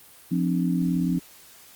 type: tone cluster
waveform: sine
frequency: 174.6 / 261.5 / 299.5 Hz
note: F3 / C4 / D4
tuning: 0 / -1 / +34 cents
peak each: -23 / -26 / -29 dBFS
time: 0.31-1.19 s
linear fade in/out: 10 ms
effects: white hiss -50 dBFS RMS until 1.75 s + Opus 32 kbps